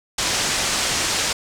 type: low-pass noise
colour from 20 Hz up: white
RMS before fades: -22 dBFS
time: 0.18-1.33 s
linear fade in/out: 5 ms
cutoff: 7700 Hz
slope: 24 dB/octave
effects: none